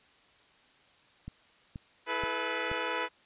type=click train; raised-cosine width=5 ms; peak=-28 dBFS; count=4; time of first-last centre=1.28-2.715 s; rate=2.09 Hz
type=chord; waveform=10% pulse; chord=E suspended fourth; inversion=none; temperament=equal with one note detuned; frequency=329.6 / 429.7 / 493.9 Hz; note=E4 / A4 / B4; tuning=0 / -41 / 0 cents; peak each=-30 / -28 / -24 dBFS; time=2.06-3.09 s; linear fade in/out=50 ms
effects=white hiss -62 dBFS RMS until 3.25 s + resampled to 8000 Hz